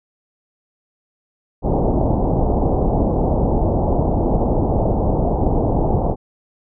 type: low-pass noise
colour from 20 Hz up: pink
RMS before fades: -17 dBFS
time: 1.62-6.16 s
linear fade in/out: 50 ms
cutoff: 860 Hz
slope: 48 dB/octave
effects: none